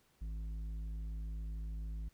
sine tone with tanh clipping, 53.5 Hz, A1, 48 cents flat, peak -40 dBFS, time 0.21-2.09 s, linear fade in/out 10 ms, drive 8 dB, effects pink hiss -72 dBFS RMS until 2.13 s

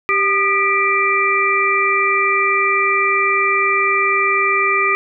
harmonic tone with a mistuned harmonic, 392 Hz, G4, in tune, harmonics 1 / 3 / 5 / 6, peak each -22 / -17 / -20 / -17 dBFS, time 0.09-4.95 s, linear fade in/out 0 ms, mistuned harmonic 3, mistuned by +64 cents, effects none

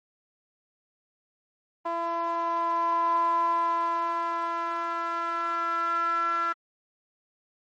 sawtooth tone with band-pass filter sweep, 337.3 Hz, E4, 40 cents sharp, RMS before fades -27 dBFS, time 1.85-6.53 s, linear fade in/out 10 ms, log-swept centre 880 to 1400 Hz, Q 8.5, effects MP3 32 kbps

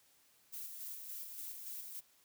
violet noise with tremolo, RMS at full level -45 dBFS, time 0.52-2.01 s, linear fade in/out 20 ms, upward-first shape square, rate 3.5 Hz, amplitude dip 35%, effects white hiss -69 dBFS RMS until 2.24 s + high-pass 60 Hz 12 dB/octave

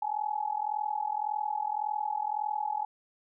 sine tone with amplitude modulation, 846 Hz, G#5, 32 cents sharp, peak -25 dBFS, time 0.02-2.85 s, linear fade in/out 5 ms, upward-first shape sine, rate 41.8 Hz, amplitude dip 90%, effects none

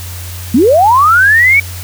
sine linear sweep, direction up, 207.7 to 2283 Hz, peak -4 dBFS, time 0.54-1.6 s, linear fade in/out 5 ms, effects added 90 Hz sine -23 dBFS peak until 1.83 s + white hiss -29 dBFS RMS until 1.83 s

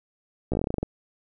slowing click train, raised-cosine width 2 ms, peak -13 dBFS, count 12, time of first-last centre 0.52-0.83 s, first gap 15 ms, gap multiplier 1.12, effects none

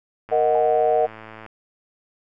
click train, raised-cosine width 0.5 ms, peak -24 dBFS, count 130, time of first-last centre 0.29-1.463 s, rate 110 Hz
sine chord, D# minor, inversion second, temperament equal, 466.2 / 622.3 / 740 Hz, A#4 / D#5 / F#5, 0 / 0 / 0 cents, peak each -20 dBFS, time 0.31-1.07 s, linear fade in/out 20 ms
sine tone with exponential decay, 830.6 Hz, G#5, in tune, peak -26 dBFS, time 0.55-0.77 s, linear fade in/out 0 ms, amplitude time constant 46 ms
effects none

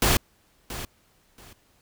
pink noise with echo, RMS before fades -20 dBFS, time 0.02-0.17 s, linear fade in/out 2 ms, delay 680 ms, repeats 2, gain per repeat -14 dB, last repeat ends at 1.53 s, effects pink hiss -63 dBFS RMS until 1.81 s

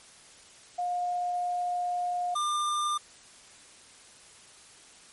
sine / square tone pair in turn, 712 / 1197.4 Hz, F5 / D6, +33 / +33 cents, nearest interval major sixth, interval 900 cents, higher second, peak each -27 dBFS, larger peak neither, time 0.78-2.35 / 2.35-2.98 s, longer first, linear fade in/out 10 ms, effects white hiss -53 dBFS RMS until 5.12 s + MP3 48 kbps

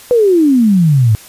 sine exponential sweep, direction down, 504 to 103.83 Hz, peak -6 dBFS, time 0.11-1.15 s, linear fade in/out 0 ms, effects white hiss -37 dBFS RMS until 1.28 s + resampled to 32000 Hz

